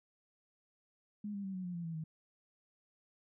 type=tone with pitch steps; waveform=sine; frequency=207.7 / 199.82 / 192.23 / 184.93 / 177.91 / 171.16 / 164.66 / 158.41 Hz; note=G#3 / G3 / G3 / F#3 / F3 / F3 / E3 / D#3; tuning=0 / +33 / -34 / -1 / +32 / -35 / -2 / +31 cents; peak=-38 dBFS; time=1.24-2.04 s; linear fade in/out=5 ms; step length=100 ms; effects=none